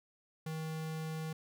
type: tone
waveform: square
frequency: 158.6 Hz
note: D#3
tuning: 33 cents sharp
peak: -38 dBFS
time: 0.46-1.33 s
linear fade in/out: 5 ms
effects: none